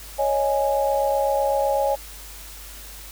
sine chord, C# suspended second, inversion none, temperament equal, 554.4 / 622.3 / 830.6 Hz, C#5 / D#5 / G#5, 0 / 0 / 0 cents, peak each -21 / -26 / -23 dBFS, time 0.18-1.96 s, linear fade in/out 20 ms, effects added 50 Hz sine -41 dBFS peak until 3.11 s + white hiss -41 dBFS RMS until 3.11 s

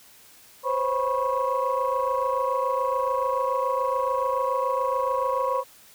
sine tone cluster, 512 / 539 / 981 / 1095 Hz, C5 / C#5 / B5 / C#6, -38 / -49 / -12 / -22 cents, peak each -27 dBFS, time 0.63-5.64 s, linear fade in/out 50 ms, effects tanh soft clip ceiling -14 dBFS + white hiss -52 dBFS RMS until 5.94 s

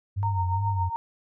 sine tone with vibrato, 96.1 Hz, G2, 34 cents flat, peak -24 dBFS, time 0.16-0.9 s, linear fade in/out 20 ms, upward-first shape sine, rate 2.5 Hz, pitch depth 100 cents each way
sine tone with tremolo, 922 Hz, A#5, 19 cents flat, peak -24 dBFS, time 0.23-0.96 s, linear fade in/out 0 ms, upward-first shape triangle, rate 7.2 Hz, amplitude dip 80%
effects none

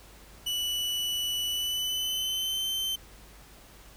40% pulse tone with pitch glide, 2960 to 3093 Hz, F#7 to G7, 0 to -24 cents, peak -27 dBFS, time 0.46-2.96 s, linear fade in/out 10 ms, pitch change +76 cents, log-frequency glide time 1.47-2.68 s, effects added 50 Hz sine -53 dBFS peak until 3.96 s + pink hiss -53 dBFS RMS until 3.96 s

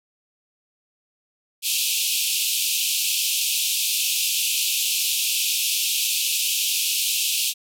pink band-pass noise, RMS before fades -23 dBFS, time 1.62-7.54 s, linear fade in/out 50 ms, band 2500 to 16000 Hz, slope 96 dB/octave, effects none

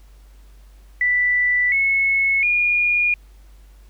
sine tone with pitch steps, 1975.5 / 2192 / 2432 Hz, B6 / C#7 / D#7, 0 / -20 / -40 cents, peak -15 dBFS, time 1.01-3.14 s, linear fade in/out 2 ms, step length 710 ms, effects added 49 Hz sine -43 dBFS peak until 3.89 s + pink hiss -58 dBFS RMS until 3.89 s

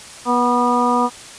harmonic tone with a mistuned harmonic, 243.6 Hz, B3, 24 cents flat, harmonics 1 / 2 / 3 / 4 / 5, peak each -19 / -22 / -22 / -18 / -20 dBFS, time 0.25-1.1 s, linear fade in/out 50 ms, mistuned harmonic 3, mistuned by +21 cents, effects white hiss -37 dBFS RMS until 1.38 s + resampled to 22050 Hz

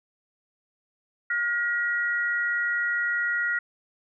sine tone pair together, 1427 / 1907.7 Hz, F6 / A#6, +37 / +40 cents, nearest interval perfect fourth, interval 503 cents, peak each -26 dBFS, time 1.3-3.59 s, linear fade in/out 5 ms, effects none

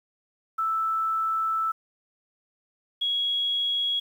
sine tone pair in turn, 1318.5 / 3322 Hz, E6 / G#7, 0 / 0 cents, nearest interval octave + major third, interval 1600 cents, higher second, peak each -23 dBFS, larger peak neither, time 0.58-1.72 / 3.01-4 s, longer first, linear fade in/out 10 ms, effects 9-bit

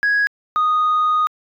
sine tone pair in turn, 1661.2 / 1239.8 Hz, G#6 / D#6, 0 / -7 cents, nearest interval perfect fourth, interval 507 cents, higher first, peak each -12 dBFS, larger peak neither, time 0.03-0.27 / 0.56-1.27 s, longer second, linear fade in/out 0 ms, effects tanh soft clip ceiling -12 dBFS

